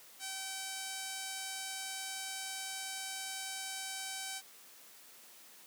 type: tone with low-pass filter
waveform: 5% pulse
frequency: 770 Hz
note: G5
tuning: 31 cents flat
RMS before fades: -42 dBFS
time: 0.19-4.42 s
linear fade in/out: 50 ms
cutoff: 11000 Hz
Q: 1.3
effects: white hiss -57 dBFS RMS until 5.66 s + high-pass 200 Hz 12 dB/octave